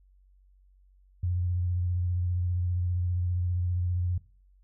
sine tone with vibrato, 89 Hz, F2, 33 cents sharp, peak -25 dBFS, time 1.23-4.18 s, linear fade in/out 5 ms, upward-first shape sine, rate 15 Hz, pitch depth 28 cents each way, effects noise-tail reverb RT60 0.4 s tail -18 dB re dry + added 47 Hz sine -57 dBFS peak until 4.63 s

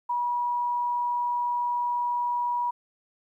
sine tone, 967 Hz, B5, 37 cents flat, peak -24 dBFS, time 0.09-2.71 s, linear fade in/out 10 ms, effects 11-bit

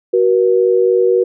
sine tone pair together, 374.5 / 478.3 Hz, F#4 / A#4, +21 / +44 cents, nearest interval major third, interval 423 cents, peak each -12 dBFS, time 0.13-1.24 s, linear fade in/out 10 ms, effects none

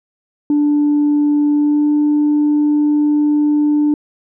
sine tone with pitch glide, 293.7 to 296.6 Hz, D4 to D4, 0 to +17 cents, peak -9 dBFS, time 0.5-3.94 s, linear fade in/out 2 ms, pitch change +17 cents, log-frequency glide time 1.53-1.9 s, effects tanh soft clip ceiling -8 dBFS

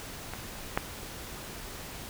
clicks, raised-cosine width 0.5 ms, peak -21 / -10 dBFS, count 2, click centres 0.336 / 0.775 s, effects pink hiss -42 dBFS RMS until 2.09 s

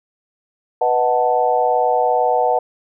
sine chord, B dominant seventh, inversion none, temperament equal, 493.9 / 622.3 / 740 / 880 Hz, B4 / D#5 / F#5 / A5, 0 / 0 / 0 / 0 cents, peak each -19 / -21 / -17 / -20 dBFS, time 0.81-2.59 s, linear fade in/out 5 ms, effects none

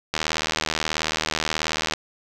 click train, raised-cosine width 0.2 ms, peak -5 dBFS, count 142, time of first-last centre 0.14-1.936 s, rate 78.5 Hz, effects none

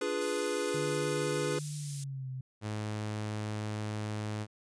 square chord, D diminished seventh, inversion none, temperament equal, 293.7 / 349.2 / 415.3 / 493.9 Hz, D4 / F4 / Ab4 / Cb5, 0 / 0 / 0 / 0 cents, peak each -40 / -39 / -35 / -36 dBFS, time 0.01-1.59 s, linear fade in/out 5 ms
white high-pass noise, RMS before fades -42 dBFS, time 0.21-2.04 s, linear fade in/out 5 ms, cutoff 5000 Hz, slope 12 dB/octave
sine tone with pitch glide, 148.4 to 129.94 Hz, D3 to C3, +18 to -12 cents, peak -36 dBFS, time 0.74-2.41 s, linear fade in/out 5 ms, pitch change -230 cents, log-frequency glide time 1.77-2.29 s
sawtooth tone, 106.5 Hz, G#2, 44 cents sharp, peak -30 dBFS, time 2.61-4.47 s, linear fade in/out 50 ms
effects resampled to 22050 Hz

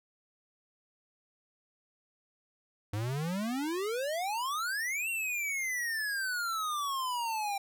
square exponential two-way sweep, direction up then down, 99.7 to 2766 to 785 Hz, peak -32 dBFS, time 2.93-7.58 s, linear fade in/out 5 ms, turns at 5.09 s, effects none

